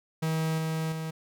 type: tone with level steps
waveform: 45% pulse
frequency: 159.8 Hz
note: D#3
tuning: 47 cents sharp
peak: -26 / -28 / -32 dBFS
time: 0.22-1.11 s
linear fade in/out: 10 ms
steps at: 0.58 / 0.92 s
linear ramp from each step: 2 ms
effects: none